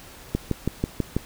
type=click train; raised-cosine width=3 ms; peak=-9 dBFS; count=6; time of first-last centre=0.35-1.166 s; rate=6.13 Hz; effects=pink hiss -45 dBFS RMS until 1.25 s